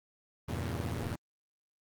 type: chord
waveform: sawtooth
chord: E diminished seventh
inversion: none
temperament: equal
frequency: 82.41 / 98 / 116.54 / 138.59 Hz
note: E2 / G2 / Bb2 / Db3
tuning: 0 / 0 / 0 / 0 cents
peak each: -33 / -36 / -34 / -38 dBFS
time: 0.48-1.16 s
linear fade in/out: 10 ms
effects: Opus 24 kbps